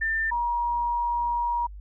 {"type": "tone pair in turn", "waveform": "sine", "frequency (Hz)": [1790, 952.1], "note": ["A6", "A#5"], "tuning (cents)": [29, 36], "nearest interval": "major seventh", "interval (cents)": 1093, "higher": "first", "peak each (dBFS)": -23, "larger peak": "neither", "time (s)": [[0.01, 0.31], [0.31, 1.67]], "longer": "second", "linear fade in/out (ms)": 10, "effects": ["added 50 Hz sine -38 dBFS peak until 1.8 s"]}